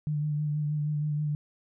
sine tone with vibrato, 149.6 Hz, D3, 32 cents sharp, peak -26 dBFS, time 0.07-1.35 s, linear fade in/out 0 ms, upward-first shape sine, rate 6.3 Hz, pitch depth 25 cents each way, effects none

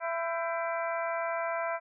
harmonic tone with a mistuned harmonic, 334.2 Hz, E4, 24 cents sharp, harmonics 2 / 3 / 4 / 5 / 6 / 7, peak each -32 / -36 / -38 / -40 / -42 / -43 dBFS, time 0-1.8 s, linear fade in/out 50 ms, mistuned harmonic 5, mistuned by -99 cents, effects none

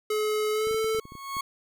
square tone with pitch glide, 427 to 440.8 Hz, G#4 to A4, +48 to +3 cents, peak -25 dBFS, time 0.1-1 s, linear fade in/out 5 ms, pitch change +55 cents, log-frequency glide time 0.52-0.72 s
clicks, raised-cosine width 3 ms, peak -31 dBFS, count 10, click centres 0.671 / 0.711 / 0.745 / 0.844 / 0.948 / 0.987 / 1.054 / 1.121 / 1.153 / 1.368 s
40% pulse tone with exponential growth, 1100 Hz, C#6, 14 cents flat, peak -26 dBFS, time 0.81-1.41 s, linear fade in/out 5 ms, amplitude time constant 130 ms
effects none

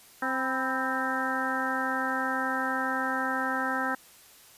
harmonic tone with a mistuned harmonic, 262 Hz, C4, 2 cents sharp, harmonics 1 / 2 / 3 / 4 / 5 / 6 / 7, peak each -34 / -37 / -34 / -36 / -33 / -32 / -36 dBFS, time 0.22-3.95 s, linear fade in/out 5 ms, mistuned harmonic 4, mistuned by -80 cents, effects white hiss -54 dBFS RMS until 4.57 s + resampled to 32000 Hz

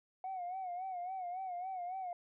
sine tone with vibrato, 734 Hz, F#5, 14 cents flat, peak -37 dBFS, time 0.24-2.13 s, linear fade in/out 2 ms, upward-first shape sine, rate 3.6 Hz, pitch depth 82 cents each way, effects tanh soft clip ceiling -35 dBFS

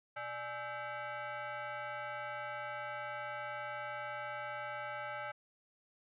sine tone with frequency modulation, 123.9 Hz, B2, 6 cents sharp, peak -39 dBFS, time 0.16-5.32 s, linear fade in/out 10 ms, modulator 718 Hz, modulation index 2.6, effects none

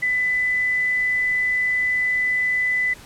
sine tone, 2000 Hz, B6, 21 cents sharp, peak -18 dBFS, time 0.02-2.94 s, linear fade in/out 10 ms, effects pink hiss -44 dBFS RMS until 3.05 s + low-pass 12000 Hz 12 dB/octave

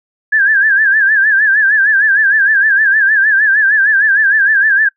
sine tone with vibrato, 1661.2 Hz, G#6, in tune, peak -7 dBFS, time 0.32-4.89 s, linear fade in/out 10 ms, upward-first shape sine, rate 6.5 Hz, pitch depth 110 cents each way, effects noise-tail reverb RT60 0.1 s tail -23 dB re dry

